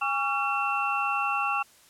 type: tone cluster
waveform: sine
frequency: 815 / 1127 / 1365 / 2700 Hz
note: G#5 / C#6 / F6 / E7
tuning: -33 / +28 / -40 / +41 cents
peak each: -30 dBFS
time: 0.01-1.63 s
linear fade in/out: 10 ms
effects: white hiss -57 dBFS RMS until 1.89 s + low-pass 12000 Hz 12 dB/octave